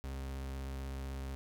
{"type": "tone with vibrato", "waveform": "40% pulse", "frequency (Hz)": 67, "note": "C2", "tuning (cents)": 42, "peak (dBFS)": -38, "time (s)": [0.04, 1.35], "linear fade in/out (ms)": 0, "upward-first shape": "sine", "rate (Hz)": 16, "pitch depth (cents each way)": 20, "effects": []}